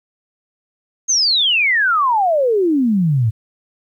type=exponential sweep; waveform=sine; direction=down; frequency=6550 to 103.83 Hz; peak=-12 dBFS; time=1.08-3.31 s; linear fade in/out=20 ms; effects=9-bit